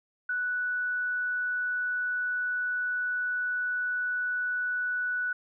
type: tone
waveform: sine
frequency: 1480 Hz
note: F#6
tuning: in tune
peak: -27 dBFS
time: 0.29-5.33 s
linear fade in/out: 5 ms
effects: none